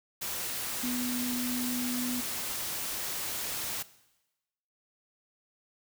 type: tone in noise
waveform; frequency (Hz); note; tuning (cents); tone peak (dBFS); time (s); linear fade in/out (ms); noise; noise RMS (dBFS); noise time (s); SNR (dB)
sine; 246.9; B3; 0; -31; 0.83-2.21; 10; white; -35; 0.21-3.83; +1
effects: noise-tail reverb RT60 1.0 s tail -18 dB re dry